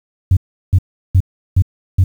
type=tone bursts; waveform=sine; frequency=92.5 Hz; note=F#2; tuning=in tune; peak=-5 dBFS; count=5; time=0.31-2.04 s; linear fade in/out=5 ms; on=58 ms; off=360 ms; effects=tanh soft clip ceiling -3 dBFS + 7-bit